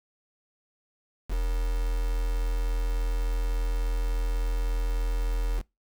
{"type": "tone with quantisation", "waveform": "sine", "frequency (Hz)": 41.75, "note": "E1", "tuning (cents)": 23, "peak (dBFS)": -24, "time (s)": [1.28, 5.63], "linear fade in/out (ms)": 50, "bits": 6, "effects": ["noise-tail reverb RT60 0.2 s tail -23 dB re dry"]}